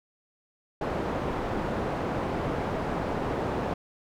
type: low-pass noise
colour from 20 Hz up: white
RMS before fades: -30 dBFS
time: 0.81-3.74 s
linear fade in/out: 5 ms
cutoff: 700 Hz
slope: 12 dB/octave
effects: none